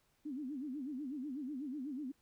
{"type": "tone with vibrato", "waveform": "sine", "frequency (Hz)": 276, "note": "C#4", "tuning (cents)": -7, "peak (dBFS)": -39, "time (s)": [0.25, 2.12], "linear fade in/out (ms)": 10, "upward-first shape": "sine", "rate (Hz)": 8.1, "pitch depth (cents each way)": 190, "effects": ["pink hiss -75 dBFS RMS until 2.21 s"]}